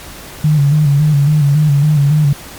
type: tone with vibrato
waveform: sine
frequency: 146.83 Hz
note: D3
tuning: in tune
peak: -7 dBFS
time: 0.44-2.33 s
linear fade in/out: 5 ms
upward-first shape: square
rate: 3.6 Hz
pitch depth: 63 cents each way
effects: pink hiss -32 dBFS RMS until 2.58 s + MP3 96 kbps